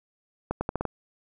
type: accelerating click train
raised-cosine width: 1 ms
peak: -13 dBFS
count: 6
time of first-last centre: 0.51-0.853 s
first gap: 100 ms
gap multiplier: 0.81
effects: none